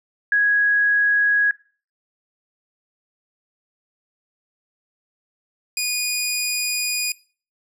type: tone pair in turn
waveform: sine / 15% pulse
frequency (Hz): 1661.2 / 2460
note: G#6 / D#7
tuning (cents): 0 / -20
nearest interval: perfect fifth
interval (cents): 680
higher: second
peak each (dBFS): -14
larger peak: neither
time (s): 0.32-1.51 / 5.77-7.12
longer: second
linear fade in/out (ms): 2
effects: noise-tail reverb RT60 0.4 s tail -21 dB re dry